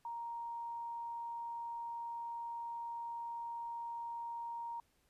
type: tone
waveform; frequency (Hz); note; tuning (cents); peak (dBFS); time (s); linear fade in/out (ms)
sine; 935; A#5; +5; -40; 0.05-4.8; 2
effects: pink hiss -75 dBFS RMS until 5.09 s + resampled to 32000 Hz